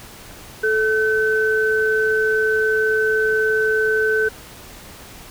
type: tone pair together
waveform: sine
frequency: 435.7 / 1525 Hz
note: A4 / G6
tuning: -17 / -48 cents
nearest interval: octave + minor seventh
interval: 2169 cents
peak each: -18 dBFS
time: 0.63-4.29 s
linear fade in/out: 10 ms
effects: pink hiss -40 dBFS RMS until 5.3 s